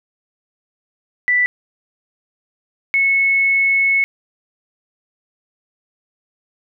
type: tone pair in turn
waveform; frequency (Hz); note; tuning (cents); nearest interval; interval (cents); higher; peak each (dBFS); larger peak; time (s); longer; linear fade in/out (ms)
sine; 1975.5 / 2197; B6 / C#7; 0 / -16; major second; 184; second; -12; neither; 1.28-1.46 / 2.94-4.04; second; 0
effects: none